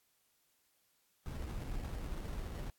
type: noise with sample-and-hold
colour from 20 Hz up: brown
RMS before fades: -41 dBFS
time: 1.26-2.7 s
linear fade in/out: 0 ms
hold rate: 2450 Hz
effects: white hiss -75 dBFS RMS until 2.78 s + AAC 64 kbps